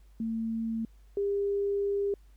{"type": "tone pair in turn", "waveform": "sine", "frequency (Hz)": [225.4, 401.6], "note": ["A3", "G4"], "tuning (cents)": [42, 42], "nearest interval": "minor seventh", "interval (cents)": 1000, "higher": "second", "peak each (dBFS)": [-29, -26], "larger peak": "second", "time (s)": [[0.2, 0.85], [1.17, 2.14]], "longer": "second", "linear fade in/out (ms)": 2, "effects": ["added 50 Hz sine -53 dBFS peak until 2.36 s", "pink hiss -70 dBFS RMS until 2.36 s"]}